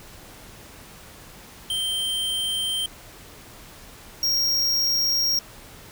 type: tone pair in turn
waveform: square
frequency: 3136 / 5588 Hz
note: G7 / F8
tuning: 0 / 0 cents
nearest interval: minor seventh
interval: 1000 cents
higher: second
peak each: -24 / -20 dBFS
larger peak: second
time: 1.7-2.86 / 4.23-5.39 s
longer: neither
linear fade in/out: 2 ms
effects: pink hiss -45 dBFS RMS until 5.91 s